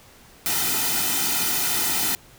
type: noise with comb filter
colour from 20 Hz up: white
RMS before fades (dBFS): -23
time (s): 0.46-2.15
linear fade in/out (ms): 0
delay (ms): 1.8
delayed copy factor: -0.85
effects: pink hiss -50 dBFS RMS until 2.38 s